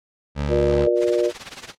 20% pulse tone, 72.1 Hz, D2, 31 cents flat, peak -17 dBFS, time 0.35-0.88 s, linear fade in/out 50 ms
harmonic tone, 119.1 Hz, A#2, 38 cents sharp, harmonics 3 / 4 / 5, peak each -20 / -21 / -22 dBFS, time 0.48-1.32 s, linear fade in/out 50 ms
white noise with tremolo, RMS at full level -31 dBFS, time 0.96-1.75 s, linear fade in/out 50 ms, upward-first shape sine, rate 18 Hz, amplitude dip 90%
effects low-pass 5000 Hz 12 dB/octave + AAC 48 kbps

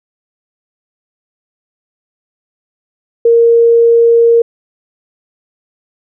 sine tone, 465.3 Hz, A#4, 3 cents flat, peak -4 dBFS, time 3.25-4.42 s, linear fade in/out 5 ms, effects none

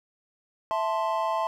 triangle chord, A minor, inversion second, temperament equal, 659.3 / 880 / 1046.5 Hz, E5 / A5 / C6, 0 / 0 / 0 cents, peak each -27 dBFS, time 0.71-1.47 s, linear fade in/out 0 ms, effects none

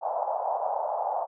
white band-pass noise, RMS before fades -29 dBFS, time 0.01-1.27 s, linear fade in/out 50 ms, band 590 to 890 Hz, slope 48 dB/octave, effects none

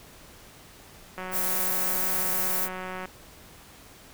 click train, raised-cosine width 0.5 ms, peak -21 dBFS, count 348, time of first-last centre 1.18-3.056 s, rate 185 Hz
violet noise, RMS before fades -27 dBFS, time 1.31-2.69 s, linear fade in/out 50 ms
effects pink hiss -50 dBFS RMS until 4.13 s

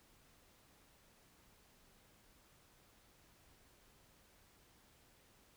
silence, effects pink hiss -68 dBFS RMS until 5.56 s

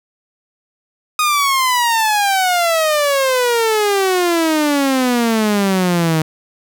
sawtooth exponential sweep, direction down, 1246 to 155.56 Hz, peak -9 dBFS, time 1.19-6.22 s, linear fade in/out 2 ms, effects none

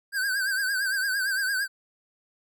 square tone with vibrato, 1568 Hz, G6, in tune, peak -25 dBFS, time 0.12-1.68 s, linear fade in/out 50 ms, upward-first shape triangle, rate 8.8 Hz, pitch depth 100 cents each way, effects none

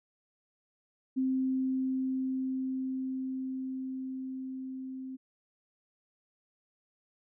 sine tone with level ramp, 261.6 Hz, C4, in tune, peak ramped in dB -26 to -38 dBFS, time 1.16-5.17 s, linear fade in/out 20 ms, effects none

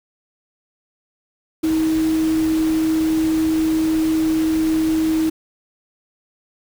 sine tone in noise, 318.1 Hz, D#4, 38 cents sharp, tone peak -15 dBFS, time 1.63-5.3 s, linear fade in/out 10 ms, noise pink, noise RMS -32 dBFS, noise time 1.63-5.3 s, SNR +14 dB, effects none

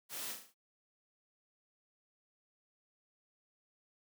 white noise with echo, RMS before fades -43 dBFS, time 0.09-0.36 s, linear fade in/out 50 ms, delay 37 ms, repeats 5, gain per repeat -5 dB, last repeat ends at 0.545 s, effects high-pass 150 Hz 12 dB/octave

